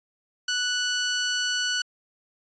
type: tone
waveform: 15% pulse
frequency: 1480 Hz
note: F#6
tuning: in tune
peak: -17 dBFS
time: 0.48-1.82 s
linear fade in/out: 5 ms
effects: resampled to 16000 Hz